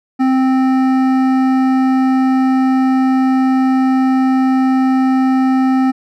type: tone with hard clipping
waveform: triangle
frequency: 261.6 Hz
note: C4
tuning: in tune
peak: -12 dBFS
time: 0.19-5.92 s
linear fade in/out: 20 ms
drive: 16 dB
effects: none